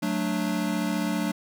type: chord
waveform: square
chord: D major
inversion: first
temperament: equal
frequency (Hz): 185 / 220 / 293.7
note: F#3 / A3 / D4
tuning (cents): 0 / 0 / 0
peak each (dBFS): -30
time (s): 0.02-1.32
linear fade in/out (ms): 10
effects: none